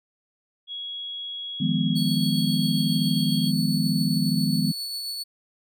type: tone with pitch glide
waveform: sine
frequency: 3328 to 3260 Hz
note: G#7 to G#7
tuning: +3 to -33 cents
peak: -31 dBFS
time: 0.67-3.52 s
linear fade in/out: 50 ms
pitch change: -36 cents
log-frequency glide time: 1.62-3 s
type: chord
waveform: sine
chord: F half-diminished seventh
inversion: third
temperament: equal with one note detuned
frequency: 155.56 / 174.61 / 207.7 / 250 Hz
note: Eb3 / F3 / Ab3 / Cb4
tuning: 0 / 0 / 0 / +21 cents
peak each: -26 dBFS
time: 1.6-4.72 s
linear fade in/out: 10 ms
type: tone with tremolo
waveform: 40% pulse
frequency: 4435 Hz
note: C#8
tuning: in tune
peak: -27 dBFS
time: 1.95-5.24 s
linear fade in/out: 20 ms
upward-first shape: triangle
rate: 7.4 Hz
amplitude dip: 30%
effects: none